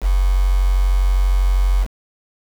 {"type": "tone with quantisation", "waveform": "sine", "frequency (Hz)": 46.25, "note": "F#1", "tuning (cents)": 0, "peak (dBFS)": -12, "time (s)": [0.01, 1.87], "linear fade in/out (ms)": 50, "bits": 5, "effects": []}